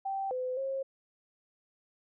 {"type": "tone with pitch steps", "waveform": "sine", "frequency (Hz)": [779, 508, 538], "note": ["G5", "B4", "C5"], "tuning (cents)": [-11, 49, 48], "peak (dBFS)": -31, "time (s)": [0.05, 0.83], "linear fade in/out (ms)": 10, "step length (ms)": 260, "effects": []}